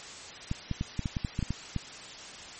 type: clicks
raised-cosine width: 5 ms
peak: -17 dBFS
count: 11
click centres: 0.514 / 0.713 / 0.811 / 0.993 / 1.058 / 1.168 / 1.248 / 1.391 / 1.427 / 1.506 / 1.763 s
effects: white hiss -44 dBFS RMS until 2.59 s + MP3 32 kbps